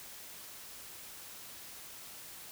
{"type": "silence", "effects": ["white hiss -49 dBFS RMS until 2.51 s"]}